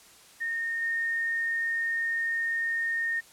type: tone with level steps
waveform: sine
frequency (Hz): 1837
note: A#6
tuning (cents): -26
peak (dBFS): -28 / -26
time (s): 0.4-3.21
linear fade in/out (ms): 20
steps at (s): 0.81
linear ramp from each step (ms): 20
effects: white hiss -54 dBFS RMS until 3.32 s + low-pass 11000 Hz 12 dB/octave